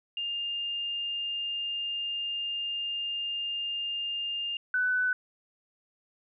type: tone pair in turn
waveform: sine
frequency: 2810 / 1498.9 Hz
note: F7 / F#6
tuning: +10 / +22 cents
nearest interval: major seventh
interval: 1088 cents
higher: first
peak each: -30 / -24 dBFS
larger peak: second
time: 0.17-4.57 / 4.74-5.13 s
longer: first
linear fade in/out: 2 ms
effects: none

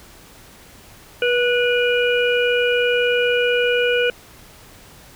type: harmonic tone with a mistuned harmonic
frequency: 485.6 Hz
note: B4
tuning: 29 cents flat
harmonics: 1 / 3 / 5 / 6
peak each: -17 / -22 / -24 / -25 dBFS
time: 1.22-4.1 s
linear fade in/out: 2 ms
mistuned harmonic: 3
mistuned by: +18 cents
effects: pink hiss -45 dBFS RMS until 5.15 s

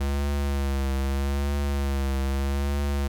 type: tone with vibrato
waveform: square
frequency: 69.3 Hz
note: C#2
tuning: in tune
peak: -24 dBFS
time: 0-3.08 s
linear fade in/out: 10 ms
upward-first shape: triangle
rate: 0.8 Hz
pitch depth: 53 cents each way
effects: none

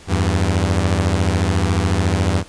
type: beating tone pair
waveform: sawtooth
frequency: 83.4 / 97.4 Hz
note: E2 / G2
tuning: +21 / -11 cents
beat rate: 14 Hz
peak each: -14 dBFS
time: 0.07-2.44 s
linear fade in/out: 50 ms
effects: pink hiss -43 dBFS RMS until 2.48 s + resampled to 22050 Hz

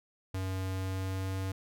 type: tone with pitch glide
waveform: square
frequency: 94.4 to 95.33 Hz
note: F#2 to G2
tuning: +35 to -48 cents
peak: -33 dBFS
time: 0.34-1.52 s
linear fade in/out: 5 ms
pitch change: +17 cents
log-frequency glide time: 0.74-1.38 s
effects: none

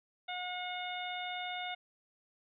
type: harmonic tone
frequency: 723 Hz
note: F#5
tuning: 40 cents flat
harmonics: 1 / 2 / 3 / 4 / 5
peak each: -40 / -46 / -43 / -47 / -44 dBFS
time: 0.28-1.75 s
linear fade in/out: 10 ms
effects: none

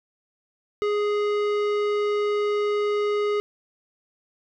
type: tone with tanh clipping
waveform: sine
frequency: 415.3 Hz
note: G#4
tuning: in tune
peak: -23 dBFS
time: 0.82-3.4 s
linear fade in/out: 0 ms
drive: 16 dB
effects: none

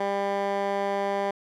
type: tone with band-pass filter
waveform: 15% pulse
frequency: 199.1 Hz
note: G3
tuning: 27 cents sharp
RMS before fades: -27 dBFS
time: 0-1.31 s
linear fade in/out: 5 ms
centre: 840 Hz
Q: 0.99
effects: none

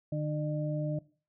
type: harmonic tone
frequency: 151.1 Hz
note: D3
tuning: 50 cents sharp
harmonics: 1 / 2 / 4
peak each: -31 / -38 / -37 dBFS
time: 0.12-0.99 s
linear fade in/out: 5 ms
effects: noise-tail reverb RT60 0.4 s tail -20 dB re dry

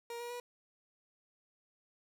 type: tone with pitch steps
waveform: 30% pulse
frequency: 470.8 / 478.2 / 485.7 Hz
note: A#4 / A#4 / B4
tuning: +17 / +44 / -29 cents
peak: -38 dBFS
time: 0.1-0.4 s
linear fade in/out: 2 ms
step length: 100 ms
effects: none

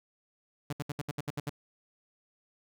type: tone bursts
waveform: sawtooth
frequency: 145.6 Hz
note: D3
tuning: 15 cents flat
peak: -28 dBFS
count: 9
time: 0.7-1.496 s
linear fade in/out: 5 ms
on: 28 ms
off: 68 ms
effects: none

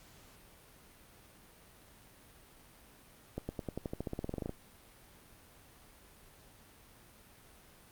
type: accelerating click train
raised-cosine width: 2 ms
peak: -23 dBFS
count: 18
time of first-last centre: 3.38-4.494 s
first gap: 110 ms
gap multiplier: 0.93
effects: pink hiss -59 dBFS RMS until 7.91 s + Opus 48 kbps

